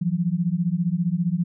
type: beating tone pair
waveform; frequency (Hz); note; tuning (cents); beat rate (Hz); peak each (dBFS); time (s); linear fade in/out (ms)
sine; 166.3 / 181.3; E3 / F#3; +16 / -35; 15; -23; 0.01-1.44; 10
effects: none